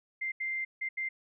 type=tone bursts at uneven times; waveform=sine; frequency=2092 Hz; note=C7; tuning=1 cent flat; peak=-31 dBFS; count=4; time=0.21-0.32 / 0.4-0.65 / 0.81-0.89 / 0.97-1.09 s; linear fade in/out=10 ms; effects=none